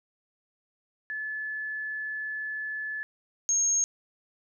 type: tone pair in turn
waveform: sine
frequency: 1727 / 6506 Hz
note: A6 / G#8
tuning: -33 / -37 cents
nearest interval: octave + major seventh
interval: 2296 cents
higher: second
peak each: -31 / -22 dBFS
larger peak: second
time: 1.1-3.03 / 3.49-3.84 s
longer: first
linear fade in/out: 0 ms
effects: none